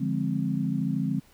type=chord; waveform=sine; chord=D half-diminished seventh; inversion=none; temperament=equal; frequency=146.83 / 174.61 / 207.7 / 261.6 Hz; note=D3 / F3 / Ab3 / C4; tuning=0 / 0 / 0 / 0 cents; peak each=-30 dBFS; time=0-1.2 s; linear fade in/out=10 ms; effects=pink hiss -59 dBFS RMS until 1.33 s